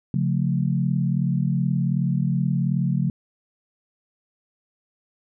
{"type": "chord", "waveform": "sine", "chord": "Db augmented", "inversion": "none", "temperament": "equal with one note detuned", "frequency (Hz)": [138.59, 177.36, 220], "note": ["Db3", "F3", "A3"], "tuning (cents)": [0, 27, 0], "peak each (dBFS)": [-22, -23, -28], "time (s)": [0.14, 3.1], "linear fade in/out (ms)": 2, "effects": []}